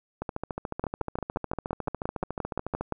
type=two click trains; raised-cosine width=1 ms; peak=-14 / -17 dBFS; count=13 / 37; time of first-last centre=0.84-2.923 / 0.22-2.81 s; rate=5.76 / 13.9 Hz; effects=none